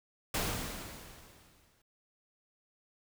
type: noise with exponential decay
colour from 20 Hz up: pink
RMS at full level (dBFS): -31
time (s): 0.34-1.82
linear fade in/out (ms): 5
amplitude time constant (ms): 320
effects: none